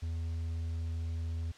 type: tone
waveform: triangle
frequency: 82.41 Hz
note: E2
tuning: in tune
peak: -31 dBFS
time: 0.02-1.52 s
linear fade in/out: 10 ms
effects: white hiss -56 dBFS RMS until 1.57 s + low-pass 5000 Hz 12 dB/octave

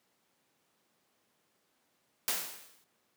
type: noise with exponential decay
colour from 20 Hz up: white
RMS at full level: -29 dBFS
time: 2.28-2.84 s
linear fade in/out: 0 ms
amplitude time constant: 120 ms
effects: pink hiss -74 dBFS RMS until 3.16 s + high-pass 200 Hz 12 dB/octave

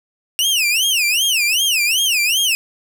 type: tone with vibrato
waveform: sawtooth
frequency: 2762 Hz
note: F7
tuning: 20 cents flat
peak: -11 dBFS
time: 0.39-2.55 s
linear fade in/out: 0 ms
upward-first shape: sine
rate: 2.6 Hz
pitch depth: 280 cents each way
effects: none

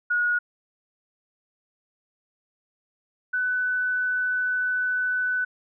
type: tone pair in turn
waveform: sine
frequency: 1450 / 1497.7 Hz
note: F#6 / F#6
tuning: -35 / +21 cents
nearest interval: minor second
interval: 56 cents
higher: second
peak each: -20 / -22 dBFS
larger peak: first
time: 0.1-0.39 / 3.33-5.45 s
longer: second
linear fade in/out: 10 ms
effects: none

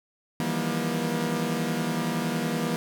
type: tone cluster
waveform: sawtooth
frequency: 159.2 / 169.9 / 199 / 239.1 Hz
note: D#3 / F3 / G3 / A#3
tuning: +40 / -47 / +26 / +44 cents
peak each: -28 / -28 / -29 / -25 dBFS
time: 0.4-2.76 s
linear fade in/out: 0 ms
effects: none

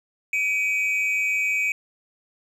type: tone pair together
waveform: triangle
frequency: 2294 / 2500 Hz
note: D7 / D#7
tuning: -41 / +8 cents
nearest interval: minor second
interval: 149 cents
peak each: -22 / -22 dBFS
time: 0.33-1.72 s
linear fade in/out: 2 ms
effects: none

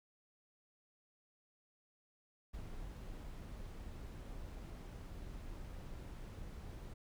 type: noise with ADSR envelope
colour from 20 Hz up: brown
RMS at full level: -44 dBFS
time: 2.53-6.94 s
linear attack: 19 ms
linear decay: 5 ms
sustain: -4 dB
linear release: 9 ms
effects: none

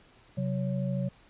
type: tone cluster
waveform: sine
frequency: 132.5 / 185.7 / 559 Hz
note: C3 / F#3 / C#5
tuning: +22 / +7 / +14 cents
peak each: -30 / -31 / -38 dBFS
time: 0.37-1.09 s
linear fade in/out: 10 ms
effects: pink hiss -59 dBFS RMS until 1.29 s + resampled to 8000 Hz

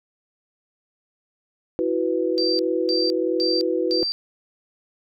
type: chord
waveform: sine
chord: E suspended second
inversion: none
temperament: just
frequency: 329.6 / 370.8 / 494.4 Hz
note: E4 / F#4 / B4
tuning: 0 / +4 / +2 cents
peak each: -24 dBFS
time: 1.79-4.03 s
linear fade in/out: 0 ms
type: tone bursts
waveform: sine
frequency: 4688 Hz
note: D8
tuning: 4 cents flat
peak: -22 dBFS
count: 4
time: 2.38-4.12 s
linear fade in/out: 0 ms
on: 210 ms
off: 300 ms
effects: none

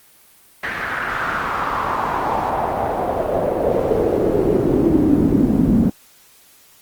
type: noise with band-pass filter sweep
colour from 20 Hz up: brown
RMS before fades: -18 dBFS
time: 0.63-5.9 s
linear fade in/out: 5 ms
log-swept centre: 1800 to 220 Hz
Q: 3.4
effects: white hiss -50 dBFS RMS until 6.81 s + Opus 32 kbps

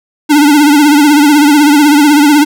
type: tone with vibrato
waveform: square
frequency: 293.7 Hz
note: D4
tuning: in tune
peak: -4 dBFS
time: 0.29-2.45 s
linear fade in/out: 20 ms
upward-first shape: triangle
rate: 16 Hz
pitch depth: 91 cents each way
effects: none

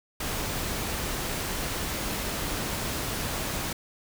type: noise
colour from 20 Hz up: pink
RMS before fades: -31 dBFS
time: 0.2-3.73 s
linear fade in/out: 5 ms
effects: none

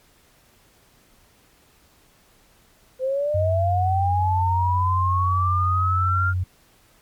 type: linear sweep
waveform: sine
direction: up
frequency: 510 to 1409 Hz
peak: -20 dBFS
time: 2.99-6.34 s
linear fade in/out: 50 ms
type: tone with pitch glide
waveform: sine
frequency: 92.5 to 91.28 Hz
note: F#2 to F#2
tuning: 0 to -23 cents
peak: -20 dBFS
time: 3.34-6.44 s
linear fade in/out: 10 ms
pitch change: -23 cents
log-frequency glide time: 3.52-4.56 s
effects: pink hiss -57 dBFS RMS until 7.01 s + MP3 96 kbps

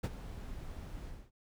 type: noise with ADSR envelope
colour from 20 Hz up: brown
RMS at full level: -29 dBFS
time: 0.03-1.31 s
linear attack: 12 ms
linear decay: 41 ms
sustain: -15 dB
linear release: 260 ms
effects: none

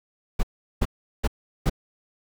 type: noise bursts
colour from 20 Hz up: brown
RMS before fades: -20 dBFS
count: 4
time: 0.39-1.698 s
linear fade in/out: 10 ms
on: 42 ms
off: 380 ms
effects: none

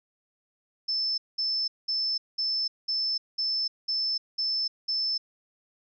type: tone bursts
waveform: sine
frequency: 5274 Hz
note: E8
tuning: in tune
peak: -25 dBFS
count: 9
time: 0.88-5.18 s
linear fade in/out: 10 ms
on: 300 ms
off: 200 ms
effects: none

